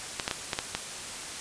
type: clicks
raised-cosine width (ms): 0.2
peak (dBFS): -10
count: 6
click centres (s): 0.198 / 0.279 / 0.312 / 0.532 / 0.589 / 0.75
effects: white hiss -38 dBFS RMS until 1.4 s + resampled to 22050 Hz